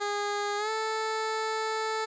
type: tone with pitch glide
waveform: 15% pulse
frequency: 410 to 439.4 Hz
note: G#4 to A4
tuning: -22 to -2 cents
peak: -22 dBFS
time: 0-2.06 s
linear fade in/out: 20 ms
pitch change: +120 cents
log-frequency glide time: 0.57-0.7 s
effects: resampled to 16000 Hz